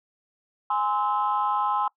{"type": "chord", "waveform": "sine", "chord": "Ab augmented", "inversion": "none", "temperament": "just", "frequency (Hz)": [830.6, 1038.3, 1297.8], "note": ["Ab5", "C6", "E6"], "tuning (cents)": [0, -14, -27], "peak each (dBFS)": [-25, -25, -28], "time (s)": [0.7, 1.88], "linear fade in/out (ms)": 5, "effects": ["noise-tail reverb RT60 0.1 s tail -23 dB re dry", "tanh soft clip ceiling -14 dBFS"]}